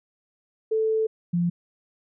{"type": "tone pair in turn", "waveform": "sine", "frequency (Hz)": [440, 173.41], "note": ["A4", "F3"], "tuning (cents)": [0, -12], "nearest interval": "octave + major third", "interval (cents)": 1612, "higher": "first", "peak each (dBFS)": -20, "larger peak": "neither", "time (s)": [[0.71, 1.07], [1.33, 1.5]], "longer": "first", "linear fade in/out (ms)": 10, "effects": []}